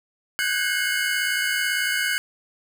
square tone cluster, 1482 / 1540 / 1634 / 2159 / 2965 Hz, F#6 / G6 / G#6 / C#7 / F#7, +2 / -31 / -29 / -46 / +3 cents, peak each -29 dBFS, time 0.39-2.18 s, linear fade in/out 0 ms, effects none

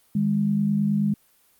sine tone pair together, 155.2 / 204.6 Hz, D#3 / G#3, -4 / -26 cents, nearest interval perfect fourth, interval 478 cents, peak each -26 / -20 dBFS, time 0.15-1.14 s, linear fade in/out 5 ms, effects white hiss -61 dBFS RMS until 1.59 s + Opus 32 kbps

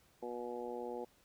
harmonic tone, 121.2 Hz, B2, 32 cents flat, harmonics 2 / 3 / 4 / 5 / 6 / 7, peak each -49 / -45 / -43 / -52 / -51 / -48 dBFS, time 0.22-1.05 s, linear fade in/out 10 ms, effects pink hiss -69 dBFS RMS until 1.24 s

